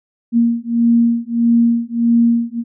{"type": "beating tone pair", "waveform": "sine", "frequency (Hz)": [233.1, 234.7], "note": ["A#3", "A#3"], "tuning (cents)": [0, 12], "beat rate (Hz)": 1.6, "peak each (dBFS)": -14, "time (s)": [0.32, 2.64], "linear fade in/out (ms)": 50, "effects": []}